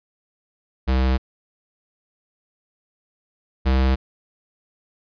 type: tone pair in turn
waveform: square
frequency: 64.8 / 65.44 Hz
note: C2 / C2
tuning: -16 / +1 cents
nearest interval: unison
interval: 17 cents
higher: second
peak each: -17 / -16 dBFS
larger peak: second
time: 0.87-1.18 / 3.65-3.96 s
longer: neither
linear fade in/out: 20 ms
effects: resampled to 11025 Hz